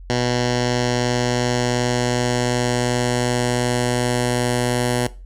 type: tone with low-pass filter sweep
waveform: 10% pulse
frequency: 122.7 Hz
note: B2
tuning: 11 cents flat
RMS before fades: -20 dBFS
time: 0.1-5.07 s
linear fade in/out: 0 ms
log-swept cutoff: 5600 to 10000 Hz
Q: 1.9
effects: noise-tail reverb RT60 0.3 s tail -18 dB re dry + added 44 Hz sine -35 dBFS peak until 5.25 s